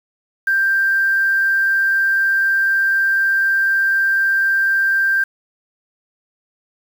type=tone with quantisation; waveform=sine; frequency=1578 Hz; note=G6; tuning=11 cents sharp; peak=-13 dBFS; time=0.47-5.24 s; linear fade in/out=5 ms; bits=6; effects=none